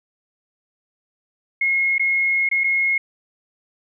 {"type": "tone with dropouts", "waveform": "sine", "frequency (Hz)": 2160, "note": "C#7", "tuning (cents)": -45, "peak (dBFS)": -16, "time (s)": [1.61, 2.98], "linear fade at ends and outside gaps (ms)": 5, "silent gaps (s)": [[1.982, 1.995], [2.49, 2.513], [2.637, 2.641]], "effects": []}